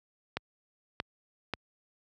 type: clicks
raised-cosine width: 0.3 ms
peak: -15 dBFS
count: 3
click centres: 0.37 / 1.001 / 1.537 s
effects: high-pass 60 Hz 12 dB/octave